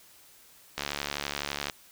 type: click train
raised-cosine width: 0.2 ms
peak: -13 dBFS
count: 67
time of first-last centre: 0.78-1.698 s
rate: 71.9 Hz
effects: white hiss -56 dBFS RMS until 1.91 s